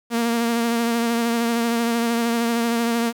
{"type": "tone with vibrato", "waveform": "sawtooth", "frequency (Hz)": 233.1, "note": "A#3", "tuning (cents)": 0, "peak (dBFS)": -15, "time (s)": [0.1, 3.13], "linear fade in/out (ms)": 50, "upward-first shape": "triangle", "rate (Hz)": 13, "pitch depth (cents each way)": 32, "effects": ["8-bit"]}